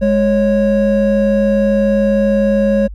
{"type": "tone pair together", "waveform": "triangle", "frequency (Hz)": [207.7, 550.2], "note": ["G#3", "C#5"], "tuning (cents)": [0, -13], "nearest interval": "octave + perfect fourth", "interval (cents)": 1687, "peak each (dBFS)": -11, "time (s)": [0.01, 2.88], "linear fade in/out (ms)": 20, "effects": ["added 50 Hz sine -26 dBFS peak until 2.94 s"]}